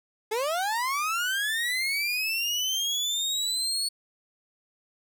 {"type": "linear sweep", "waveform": "30% pulse", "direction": "up", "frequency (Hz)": [415.3, 4415], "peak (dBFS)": -23, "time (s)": [0.31, 3.89], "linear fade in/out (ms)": 10, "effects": []}